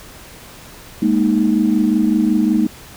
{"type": "chord", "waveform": "sine", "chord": "Ab suspended second", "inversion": "none", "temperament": "equal", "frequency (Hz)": [207.7, 233.1, 311.1], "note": ["Ab3", "Bb3", "Eb4"], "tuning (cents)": [0, 0, 0], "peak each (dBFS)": -16, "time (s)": [1.02, 2.67], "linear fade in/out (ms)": 5, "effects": ["tanh soft clip ceiling -3 dBFS", "pink hiss -39 dBFS RMS until 2.96 s"]}